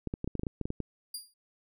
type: clicks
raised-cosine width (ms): 3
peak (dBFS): -20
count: 12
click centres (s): 0.073 / 0.139 / 0.244 / 0.276 / 0.353 / 0.395 / 0.434 / 0.468 / 0.613 / 0.655 / 0.704 / 0.803
type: tone with exponential decay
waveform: 20% pulse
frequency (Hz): 4804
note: D8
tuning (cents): +38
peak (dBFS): -28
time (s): 1.14-1.34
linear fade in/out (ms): 5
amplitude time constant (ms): 43
effects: none